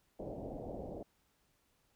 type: low-pass noise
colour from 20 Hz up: white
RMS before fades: -44 dBFS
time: 0.19-1.03 s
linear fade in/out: 5 ms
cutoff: 700 Hz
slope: 48 dB/octave
effects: pink hiss -75 dBFS RMS until 1.95 s